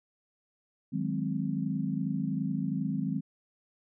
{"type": "chord", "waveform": "sine", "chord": "Ab dominant seventh", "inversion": "second", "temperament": "equal", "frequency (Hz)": [155.56, 185, 207.7, 261.6], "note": ["Eb3", "Gb3", "Ab3", "C4"], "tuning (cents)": [0, 0, 0, 0], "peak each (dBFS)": -34, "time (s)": [0.92, 3.21], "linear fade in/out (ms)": 20, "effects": []}